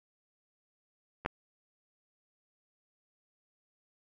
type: clicks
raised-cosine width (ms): 0.5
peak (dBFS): -29 / -13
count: 2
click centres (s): 1.25 / 1.261
effects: none